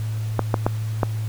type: clicks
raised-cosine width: 1 ms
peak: -4 dBFS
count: 4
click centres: 0.393 / 0.542 / 0.665 / 1.032 s
effects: added 109 Hz sine -23 dBFS peak until 1.28 s + pink hiss -43 dBFS RMS until 1.28 s